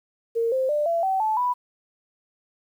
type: tone with pitch steps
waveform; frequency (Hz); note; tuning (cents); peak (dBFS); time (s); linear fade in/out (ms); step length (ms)
sine; 460.6 / 523 / 593.9 / 674.4 / 765.7 / 869.5 / 987.3; A#4 / C5 / D5 / E5 / G5 / A5 / B5; -21 / -1 / +19 / +39 / -41 / -21 / -1; -20; 0.35-1.54; 20; 170
effects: 9-bit